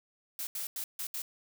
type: noise bursts at uneven times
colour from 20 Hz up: blue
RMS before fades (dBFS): -37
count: 5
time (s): 0.39-0.47 / 0.55-0.67 / 0.76-0.84 / 0.99-1.07 / 1.14-1.22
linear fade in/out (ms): 2
effects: none

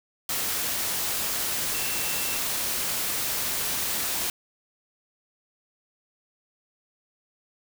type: tone in noise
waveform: sine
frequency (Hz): 2688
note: E7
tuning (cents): +33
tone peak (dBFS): -37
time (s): 1.74-2.39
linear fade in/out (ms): 2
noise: white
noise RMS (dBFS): -28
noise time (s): 0.29-4.3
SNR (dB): -12
effects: none

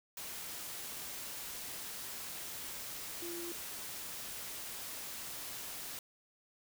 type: tone in noise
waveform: sine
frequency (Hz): 343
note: F4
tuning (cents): -31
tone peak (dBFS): -42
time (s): 3.22-3.52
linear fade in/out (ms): 2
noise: white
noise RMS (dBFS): -44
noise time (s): 0.17-5.99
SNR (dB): -1
effects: none

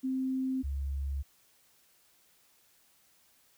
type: tone pair in turn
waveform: sine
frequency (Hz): 261.6 / 69.15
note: C4 / C#2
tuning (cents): 0 / -4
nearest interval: octave + major seventh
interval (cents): 2304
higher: first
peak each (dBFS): -29 / -31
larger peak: first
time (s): 0.03-0.63 / 0.63-1.23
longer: neither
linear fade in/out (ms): 20
effects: white hiss -66 dBFS RMS until 3.57 s

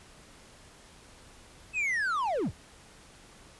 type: linear sweep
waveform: triangle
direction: down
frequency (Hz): 2637 to 30.87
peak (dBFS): -25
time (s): 1.73-2.52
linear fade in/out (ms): 50
effects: pink hiss -54 dBFS RMS until 3.59 s + resampled to 24000 Hz

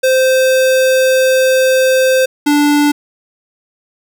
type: tone pair in turn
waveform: square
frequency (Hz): 520 / 292.5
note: C5 / D4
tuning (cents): -11 / -7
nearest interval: minor seventh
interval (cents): 996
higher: first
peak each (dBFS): -9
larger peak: neither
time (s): 0.03-2.26 / 2.46-2.92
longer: first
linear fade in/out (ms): 10
effects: none

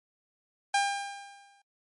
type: tone with exponential decay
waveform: sawtooth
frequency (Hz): 801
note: G5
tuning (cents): +37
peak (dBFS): -18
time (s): 0.74-1.62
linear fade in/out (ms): 5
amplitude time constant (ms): 190
effects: noise-tail reverb RT60 0.1 s tail -24 dB re dry + MP3 48 kbps

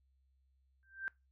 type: tone with exponential growth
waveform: sine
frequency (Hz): 1568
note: G6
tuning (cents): 0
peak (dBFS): -33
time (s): 0.83-1.08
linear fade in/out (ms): 0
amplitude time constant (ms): 53
effects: noise-tail reverb RT60 0.2 s tail -21 dB re dry + added 66 Hz sine -70 dBFS peak until 1.31 s

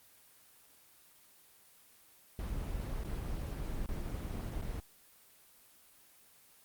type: noise with dropouts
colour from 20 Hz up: brown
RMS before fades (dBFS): -38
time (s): 2.39-4.8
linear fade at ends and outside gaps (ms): 1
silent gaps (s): 3.036-3.047 / 3.86-3.888 / 4.614-4.622
effects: white hiss -62 dBFS RMS until 6.64 s + Opus 24 kbps

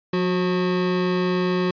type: tone pair together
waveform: square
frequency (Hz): 178.9 / 366.4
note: F3 / F#4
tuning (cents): +42 / -17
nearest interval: octave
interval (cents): 1241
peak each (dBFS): -23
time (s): 0.13-1.71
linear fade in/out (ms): 5
effects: resampled to 11025 Hz

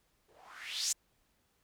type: noise with low-pass filter sweep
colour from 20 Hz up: violet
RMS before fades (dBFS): -39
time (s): 0.28-0.93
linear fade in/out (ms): 10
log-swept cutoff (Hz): 400 to 7400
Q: 3.8
effects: pink hiss -74 dBFS RMS until 1.63 s

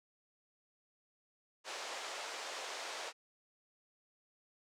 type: band-pass noise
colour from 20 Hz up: pink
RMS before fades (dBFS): -44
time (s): 1.64-3.13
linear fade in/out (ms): 50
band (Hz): 490 to 7300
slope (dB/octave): 24
effects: none

